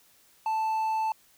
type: tone with hard clipping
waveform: triangle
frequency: 880 Hz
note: A5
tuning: in tune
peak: -26 dBFS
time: 0.46-1.12 s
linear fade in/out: 2 ms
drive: 6 dB
effects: white hiss -61 dBFS RMS until 1.37 s